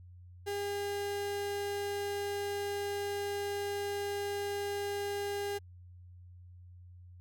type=tone; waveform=35% pulse; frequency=404.7 Hz; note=G#4; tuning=45 cents flat; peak=-32 dBFS; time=0.46-5.59 s; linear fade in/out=20 ms; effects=added 89 Hz sine -50 dBFS peak until 7.2 s